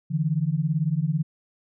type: beating tone pair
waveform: sine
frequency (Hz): 146.83 / 164.83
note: D3 / E3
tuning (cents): 0 / 0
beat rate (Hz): 18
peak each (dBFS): -24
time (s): 0.1-1.23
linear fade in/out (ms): 20
effects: none